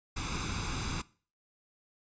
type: noise with comb filter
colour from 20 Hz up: pink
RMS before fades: -35 dBFS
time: 0.16-1.02 s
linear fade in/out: 10 ms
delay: 0.81 ms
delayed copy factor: +0.7
effects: noise-tail reverb RT60 0.4 s tail -20 dB re dry + resampled to 16000 Hz